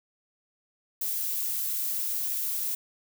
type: noise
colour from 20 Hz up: violet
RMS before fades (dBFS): -30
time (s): 1.01-2.75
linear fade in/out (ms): 5
effects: none